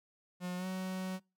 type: tone with pitch glide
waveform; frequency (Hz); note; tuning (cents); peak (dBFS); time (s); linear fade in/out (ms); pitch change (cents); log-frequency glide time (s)
45% pulse; 180 to 186.78; F#3 to F#3; -47 to +17; -36; 0.4-1.2; 50; +64; 0.57-0.66
effects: noise-tail reverb RT60 0.3 s tail -26 dB re dry